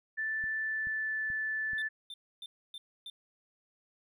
sine tone with pitch glide, 1760 to 1749.9 Hz, A6 to A6, 0 to -10 cents, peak -31 dBFS, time 0.17-1.89 s, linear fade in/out 20 ms, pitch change -10 cents, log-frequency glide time 0.57-1.21 s
click train, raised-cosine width 5 ms, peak -38 dBFS, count 4, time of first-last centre 0.44-1.733 s, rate 2.32 Hz
triangle tone bursts, 3570 Hz, A7, 24 cents sharp, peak -40 dBFS, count 5, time 1.78-3.1 s, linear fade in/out 2 ms, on 40 ms, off 280 ms
effects none

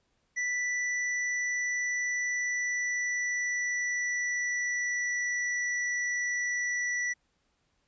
square tone with pitch glide, 1972 to 1958.4 Hz, B6 to B6, -3 to -15 cents, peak -29 dBFS, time 0.36-7.14 s, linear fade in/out 20 ms, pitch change -12 cents, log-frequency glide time 2.28-5.24 s, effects pink hiss -74 dBFS RMS until 7.87 s + resampled to 16000 Hz

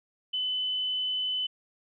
sine tone, 3017 Hz, F#7, 33 cents sharp, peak -27 dBFS, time 0.33-1.47 s, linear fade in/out 10 ms, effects none

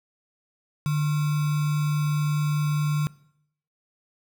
sine tone with sample-and-hold, 149.2 Hz, D3, 28 cents sharp, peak -21 dBFS, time 0.86-3.07 s, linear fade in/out 0 ms, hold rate 1225 Hz, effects noise-tail reverb RT60 0.7 s tail -21 dB re dry

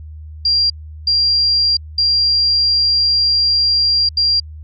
sine tone bursts at uneven times, 4762 Hz, D8, 23 cents sharp, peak -11 dBFS, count 4, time 0.45-0.7 / 1.07-1.77 / 1.98-4.09 / 4.17-4.4 s, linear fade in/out 5 ms, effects added 77 Hz sine -30 dBFS peak until 4.63 s

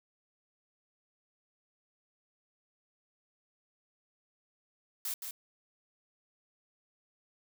blue noise with echo, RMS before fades -36 dBFS, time 5.05-5.14 s, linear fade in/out 2 ms, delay 170 ms, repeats 1, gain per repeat -5 dB, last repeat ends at 5.31 s, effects none

